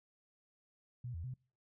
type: tone with pitch steps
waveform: sine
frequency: 122.7 / 83.1 / 128 Hz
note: B2 / E2 / C3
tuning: -11 / +15 / -38 cents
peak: -40 dBFS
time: 1.04-1.34 s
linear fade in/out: 5 ms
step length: 100 ms
effects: noise-tail reverb RT60 0.4 s tail -26 dB re dry